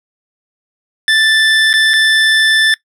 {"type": "tone with dropouts", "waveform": "25% pulse", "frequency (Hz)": 1763, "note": "A6", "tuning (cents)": 3, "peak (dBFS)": -4, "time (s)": [1.08, 2.74], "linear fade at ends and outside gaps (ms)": 1, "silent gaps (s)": [[1.73, 1.738], [1.935, 1.938]], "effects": ["noise-tail reverb RT60 0.1 s tail -20 dB re dry", "low-pass 8000 Hz 12 dB/octave"]}